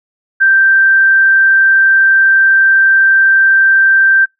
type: tone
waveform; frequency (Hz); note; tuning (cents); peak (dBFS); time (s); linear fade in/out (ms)
sine; 1568; G6; 0; -5; 0.4-4.26; 20
effects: noise-tail reverb RT60 0.2 s tail -26 dB re dry